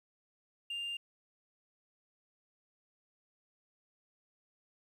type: tone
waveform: sine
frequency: 2799 Hz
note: F7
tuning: 3 cents sharp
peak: -34 dBFS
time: 0.7-0.97 s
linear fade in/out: 5 ms
effects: tanh soft clip ceiling -35 dBFS + 11-bit